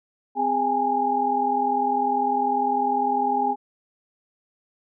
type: tone cluster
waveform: sine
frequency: 258.7 / 411.2 / 816 / 856 Hz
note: C4 / G#4 / G#5 / A5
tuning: -19 / -17 / -31 / -48 cents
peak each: -29 / -30 / -21 / -28 dBFS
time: 0.35-3.56 s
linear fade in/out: 50 ms
effects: none